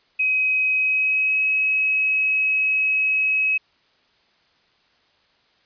sine tone with pitch glide, 2532 to 2557 Hz, D#7 to D#7, +30 to +47 cents, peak -17 dBFS, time 0.19-3.58 s, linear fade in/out 10 ms, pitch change +17 cents, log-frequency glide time 0.75-1.44 s, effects white hiss -61 dBFS RMS until 5.65 s + resampled to 11025 Hz

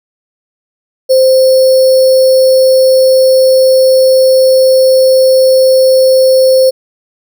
sine tone with sample-and-hold, 522 Hz, C5, 4 cents flat, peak -3 dBFS, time 1.09-6.71 s, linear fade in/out 20 ms, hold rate 4900 Hz, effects none

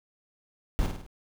brown noise with echo, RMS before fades -24 dBFS, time 0.79-0.86 s, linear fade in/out 0 ms, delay 51 ms, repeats 4, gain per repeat -5 dB, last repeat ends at 1.064 s, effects none

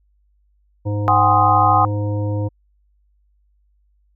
harmonic tone, 103.5 Hz, G#2, 5 cents flat, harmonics 1 / 3 / 5 / 7 / 9, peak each -19 / -27 / -28 / -42 / -36 dBFS, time 0.85-2.49 s, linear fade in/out 20 ms
sine chord, Ab dominant seventh, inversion third, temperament equal with one note detuned, 740 / 812.1 / 1046.5 / 1244.5 Hz, Gb5 / Ab5 / C6 / Eb6, 0 / -39 / 0 / 0 cents, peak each -17 dBFS, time 1.08-1.85 s, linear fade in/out 0 ms
effects added 50 Hz sine -57 dBFS peak until 4.15 s

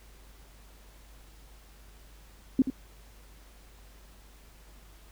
sine tone with echo, 262.9 Hz, C4, 8 cents sharp, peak -17 dBFS, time 2.59-2.62 s, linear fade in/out 2 ms, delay 81 ms, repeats 1, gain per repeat -10 dB, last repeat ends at 2.701 s, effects added 50 Hz sine -52 dBFS peak until 5.11 s + pink hiss -58 dBFS RMS until 5.11 s

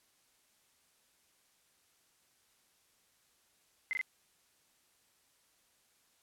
sine tone bursts, 2060 Hz, C7, 28 cents flat, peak -31 dBFS, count 3, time 3.91-4.013 s, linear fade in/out 0 ms, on 21 ms, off 20 ms, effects white hiss -71 dBFS RMS until 6.22 s + low-pass 12000 Hz 12 dB/octave

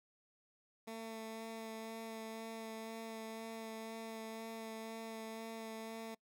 15% pulse tone with vibrato, 223.6 Hz, A3, 28 cents sharp, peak -38 dBFS, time 0.87-6.15 s, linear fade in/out 10 ms, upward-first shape sine, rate 2 Hz, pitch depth 13 cents each way, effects noise-tail reverb RT60 0.1 s tail -24 dB re dry

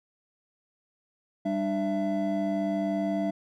triangle tone cluster, 196.9 / 297.6 / 669 Hz, G3 / D4 / E5, +8 / +23 / +25 cents, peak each -28 dBFS, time 1.45-3.31 s, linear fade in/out 10 ms, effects none

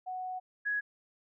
sine tone pair in turn, 740 / 1670.9 Hz, F#5 / G#6, 0 / +10 cents, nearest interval octave + major second, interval 1410 cents, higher second, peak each -35 / -29 dBFS, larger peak second, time 0.06-0.4 / 0.65-0.81 s, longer first, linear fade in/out 20 ms, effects none

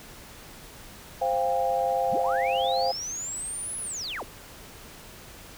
sine chord, C suspended fourth, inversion none, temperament equal with one note detuned, 523.3 / 698.5 / 800 Hz, C5 / F5 / G5, 0 / 0 / +35 cents, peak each -27 dBFS, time 1.21-2.92 s, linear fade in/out 10 ms
sine linear two-way sweep, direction up then down, 45.73 to 10580 to 45.73 Hz, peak -31 dBFS, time 2.11-4.24 s, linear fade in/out 20 ms, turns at 3.8 s
effects pink hiss -46 dBFS RMS until 5.57 s

